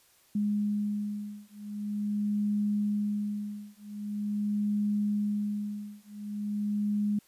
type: beating tone pair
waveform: sine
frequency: 207 / 207.44 Hz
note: G#3 / G#3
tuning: -5 / -2 cents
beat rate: 0.44 Hz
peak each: -31 dBFS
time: 0.35-7.19 s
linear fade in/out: 5 ms
effects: white hiss -63 dBFS RMS until 7.27 s + resampled to 32000 Hz